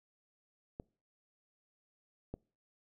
clicks, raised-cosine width 2 ms, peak -28 / -27 dBFS, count 2, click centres 0.799 / 2.34 s, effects noise-tail reverb RT60 0.4 s tail -26 dB re dry

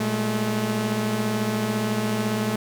sawtooth tone cluster, 116.7 / 201.4 / 215.5 Hz, A#2 / G3 / A3, +2 / +47 / -36 cents, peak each -25 / -28 / -20 dBFS, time 0-2.56 s, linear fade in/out 5 ms, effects none

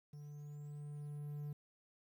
triangle tone with level ramp, 146.83 Hz, D3, in tune, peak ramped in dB -47 to -39 dBFS, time 0.13-1.53 s, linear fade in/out 5 ms, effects 12-bit

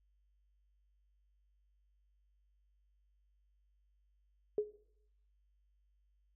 sine tone with exponential decay, 420.9 Hz, G#4, 23 cents sharp, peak -27 dBFS, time 4.58-4.76 s, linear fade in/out 2 ms, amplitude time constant 38 ms, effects noise-tail reverb RT60 0.7 s tail -18 dB re dry + added 50 Hz sine -70 dBFS peak until 6.35 s

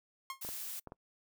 sawtooth tone with exponential decay, 1072 Hz, C6, 42 cents sharp, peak -32 dBFS, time 0.3-0.42 s, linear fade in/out 1 ms, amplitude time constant 24 ms
blue noise, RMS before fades -42 dBFS, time 0.41-0.8 s, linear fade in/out 10 ms
clicks, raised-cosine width 1 ms, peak -32 dBFS, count 4, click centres 0.449 / 0.489 / 0.873 / 0.921 s
effects noise-tail reverb RT60 0.1 s tail -26 dB re dry

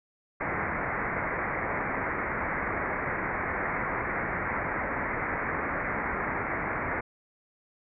white low-pass noise, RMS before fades -31 dBFS, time 0.4-7.01 s, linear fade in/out 10 ms, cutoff 2200 Hz, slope 96 dB/octave, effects none

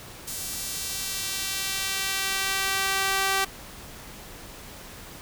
sawtooth tone with high-pass filter sweep, 387.9 Hz, G4, 18 cents flat, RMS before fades -28 dBFS, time 0.27-3.45 s, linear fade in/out 10 ms, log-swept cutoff 7200 to 930 Hz, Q 0.71, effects pink hiss -43 dBFS RMS until 5.21 s

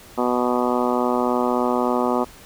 harmonic tone, 123.47 Hz, B2, in tune, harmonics 2 / 3 / 4 / 5 / 6 / 7 / 8 / 9 / 10, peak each -23 / -25 / -26 / -27 / -28 / -28 / -29 / -30 / -30 dBFS, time 0.17-2.25 s, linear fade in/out 20 ms, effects pink hiss -45 dBFS RMS until 2.45 s

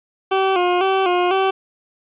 20% pulse tone with vibrato, 370 Hz, F#4, in tune, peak -10 dBFS, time 0.31-1.51 s, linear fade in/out 10 ms, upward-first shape square, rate 2 Hz, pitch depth 64 cents each way, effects resampled to 8000 Hz + 8-bit

